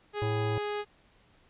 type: tone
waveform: sawtooth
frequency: 415 Hz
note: G#4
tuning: 1 cent flat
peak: -27 dBFS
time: 0.13-0.85 s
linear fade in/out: 50 ms
type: harmonic tone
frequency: 110 Hz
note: A2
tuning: in tune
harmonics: 1 / 3 / 5 / 7 / 9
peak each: -29 / -39 / -43 / -46 / -48 dBFS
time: 0.22-0.58 s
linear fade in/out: 0 ms
effects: pink hiss -63 dBFS RMS until 1.49 s + resampled to 8000 Hz